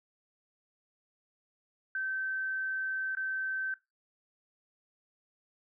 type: tone with dropouts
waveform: sine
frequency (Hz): 1545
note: G6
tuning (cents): -26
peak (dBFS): -31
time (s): 1.95-3.74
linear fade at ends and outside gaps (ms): 2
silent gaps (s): 3.151-3.17
effects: noise-tail reverb RT60 0.2 s tail -19 dB re dry